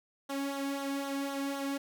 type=tone with flanger; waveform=sawtooth; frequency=277.2 Hz; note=C#4; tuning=in tune; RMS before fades=-35 dBFS; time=0.29-1.78 s; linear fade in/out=10 ms; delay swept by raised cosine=0.4 to 1.6 ms; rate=3.9 Hz; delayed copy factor=-0.65; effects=none